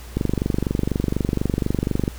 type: click train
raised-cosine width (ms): 3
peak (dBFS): -7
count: 47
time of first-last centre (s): 0.17-2.079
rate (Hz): 24.1
effects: added 60 Hz sine -36 dBFS peak until 2.18 s + pink hiss -43 dBFS RMS until 2.18 s